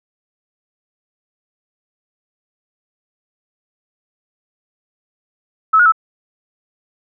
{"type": "tone with pitch steps", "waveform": "sine", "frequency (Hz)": [1298, 1441, 1311], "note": ["E6", "F#6", "E6"], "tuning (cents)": [-27, -46, -10], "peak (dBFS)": -7, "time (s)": [5.73, 5.922], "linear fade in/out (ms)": 10, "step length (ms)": 64, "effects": []}